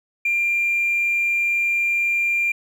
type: tone with hard clipping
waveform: sine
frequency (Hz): 2386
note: D7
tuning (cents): +27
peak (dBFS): -18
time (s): 0.25-2.52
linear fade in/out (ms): 5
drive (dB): 1
effects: none